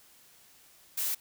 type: noise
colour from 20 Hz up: blue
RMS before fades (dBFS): -31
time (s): 0.97-1.15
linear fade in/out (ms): 10
effects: white hiss -59 dBFS RMS until 1.2 s